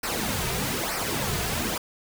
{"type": "noise with flanger", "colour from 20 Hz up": "pink", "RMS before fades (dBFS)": -28, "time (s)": [0.03, 1.78], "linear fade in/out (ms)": 5, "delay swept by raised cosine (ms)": [0.28, 3.68], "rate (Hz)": 1.1, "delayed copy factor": -0.65, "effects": []}